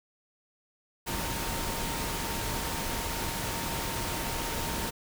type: tone in noise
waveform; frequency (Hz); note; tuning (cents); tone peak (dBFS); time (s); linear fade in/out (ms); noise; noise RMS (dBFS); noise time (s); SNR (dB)
sine; 920; A#5; -23; -40; 1.06-4.91; 20; pink; -33; 1.06-4.91; -10
effects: none